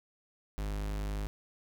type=tone; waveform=45% pulse; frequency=51 Hz; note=G#1; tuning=31 cents flat; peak=-33 dBFS; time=0.58-1.27 s; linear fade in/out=0 ms; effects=none

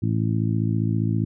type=harmonic tone; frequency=55 Hz; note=A1; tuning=in tune; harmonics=2 / 3 / 4 / 5 / 6; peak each=-22 / -26 / -28 / -30 / -32 dBFS; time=0.02-1.25 s; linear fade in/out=10 ms; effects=none

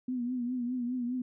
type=tone with vibrato; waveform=sine; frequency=246.9 Hz; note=B3; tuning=in tune; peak=-30 dBFS; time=0.08-1.22 s; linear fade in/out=5 ms; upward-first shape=triangle; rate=4.9 Hz; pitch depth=79 cents each way; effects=none

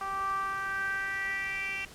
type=tone with band-pass filter sweep; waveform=10% pulse; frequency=390 Hz; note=G4; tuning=9 cents flat; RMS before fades=-33 dBFS; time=0.01-1.85 s; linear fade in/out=2 ms; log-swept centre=1000 to 2600 Hz; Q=5.6; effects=pink hiss -50 dBFS RMS until 1.94 s + low-pass 12000 Hz 12 dB/octave

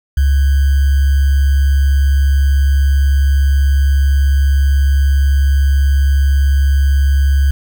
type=tone with sample-and-hold; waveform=sine; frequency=69.1 Hz; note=C#2; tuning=5 cents flat; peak=-8 dBFS; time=0.17-7.51 s; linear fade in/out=5 ms; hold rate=1575 Hz; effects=none

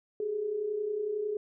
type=tone pair together; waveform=sine; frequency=392 / 423 Hz; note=G4 / G#4; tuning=0 / +32 cents; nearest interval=minor second; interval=132 cents; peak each=-38 / -30 dBFS; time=0.2-1.37 s; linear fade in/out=2 ms; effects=none

